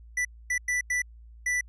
square tone bursts at uneven times, 1975.5 Hz, B6, in tune, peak -25 dBFS, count 5, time 0.17-0.25 / 0.5-0.58 / 0.68-0.81 / 0.9-1.02 / 1.46-1.61 s, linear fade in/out 5 ms, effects added 57 Hz sine -46 dBFS peak until 1.68 s + resampled to 22050 Hz

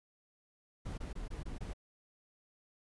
brown noise bursts, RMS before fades -41 dBFS, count 6, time 0.85-1.735 s, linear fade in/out 10 ms, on 130 ms, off 21 ms, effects resampled to 24000 Hz

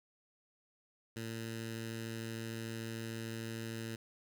10% pulse tone with notch filter, 113.3 Hz, A#2, 49 cents flat, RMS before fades -42 dBFS, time 1.16-3.96 s, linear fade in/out 5 ms, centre 710 Hz, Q 0.74, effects none

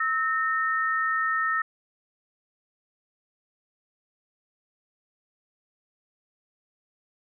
sine tone pair together, 1300 / 1829.4 Hz, E6 / A#6, -24 / -33 cents, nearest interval tritone, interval 591 cents, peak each -25 / -26 dBFS, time 0-1.62 s, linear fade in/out 5 ms, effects none

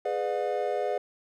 triangle chord, G# diminished seventh, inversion none, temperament just, 415.3 / 498.4 / 598 / 717.6 Hz, G#4 / B4 / D5 / F5, 0 / +16 / +31 / +47 cents, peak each -30 dBFS, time 0.05-0.98 s, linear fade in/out 5 ms, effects none

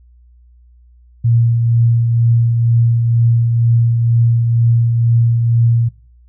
sine tone with tremolo, 116.9 Hz, A#2, 5 cents sharp, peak -8 dBFS, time 1.24-5.89 s, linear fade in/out 10 ms, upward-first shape triangle, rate 2.1 Hz, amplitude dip 40%, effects noise-tail reverb RT60 0.4 s tail -19 dB re dry + added 60 Hz sine -43 dBFS peak until 6.28 s

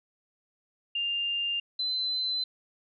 sine tone pair in turn, 2800 / 4048 Hz, F7 / B7, +4 / +42 cents, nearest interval tritone, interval 638 cents, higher second, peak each -27 dBFS, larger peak neither, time 0.95-1.6 / 1.79-2.44 s, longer neither, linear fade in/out 5 ms, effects none

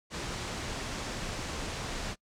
pink low-pass noise, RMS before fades -37 dBFS, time 0.1-2.16 s, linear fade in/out 50 ms, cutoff 7800 Hz, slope 24 dB/octave, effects noise-tail reverb RT60 0.1 s tail -24 dB re dry

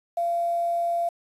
sine tone with quantisation, 686 Hz, F5, 31 cents flat, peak -22 dBFS, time 0.17-1.09 s, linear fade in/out 5 ms, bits 8, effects resampled to 32000 Hz

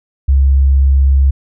sine tone, 68 Hz, C#2, 33 cents flat, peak -6 dBFS, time 0.28-1.31 s, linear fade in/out 10 ms, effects none

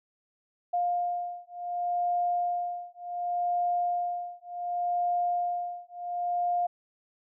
sine beating tone pair, 705 / 705.68 Hz, F5 / F5, +16 / +18 cents, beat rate 0.68 Hz, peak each -30 / -30 dBFS, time 0.73-6.67 s, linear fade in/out 10 ms, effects none

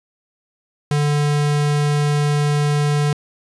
square tone, 146.83 Hz, D3, in tune, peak -16 dBFS, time 0.91-3.13 s, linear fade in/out 2 ms, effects resampled to 22050 Hz + 7-bit

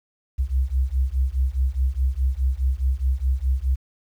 sine beating tone pair, 63 / 67.8 Hz, B1 / C#2, +35 / -38 cents, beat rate 4.8 Hz, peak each -22 dBFS, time 0.38-3.76 s, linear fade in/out 20 ms, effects 9-bit

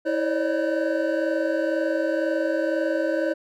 triangle tone cluster, 325.2 / 543 / 585 / 607 / 1525 Hz, E4 / C#5 / D5 / D#5 / G6, -23 / -36 / -7 / -43 / -48 cents, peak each -24 / -24 / -26 / -29 / -32 dBFS, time 0.05-3.34 s, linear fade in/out 20 ms, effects none

